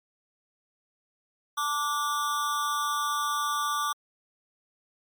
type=tone with amplitude modulation; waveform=square; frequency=1169 Hz; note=D6; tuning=8 cents flat; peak=-23 dBFS; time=1.57-3.93 s; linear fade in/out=10 ms; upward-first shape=sine; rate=285 Hz; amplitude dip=80%; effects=MP3 96 kbps